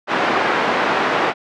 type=band-pass noise; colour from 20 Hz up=white; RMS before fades=-18 dBFS; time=0.07-1.34 s; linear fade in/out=50 ms; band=260 to 1400 Hz; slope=12 dB/octave; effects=low-pass 5000 Hz 12 dB/octave